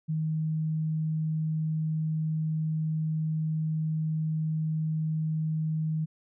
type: tone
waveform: sine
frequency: 157.2 Hz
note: D#3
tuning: 18 cents sharp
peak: -26 dBFS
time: 0.08-6.06 s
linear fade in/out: 20 ms
effects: none